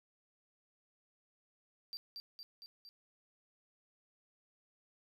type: tone with echo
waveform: triangle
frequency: 4699 Hz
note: D8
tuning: in tune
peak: -40 dBFS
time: 1.93-1.97 s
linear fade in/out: 0 ms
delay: 230 ms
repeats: 4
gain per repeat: -3 dB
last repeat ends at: 2.89 s
effects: none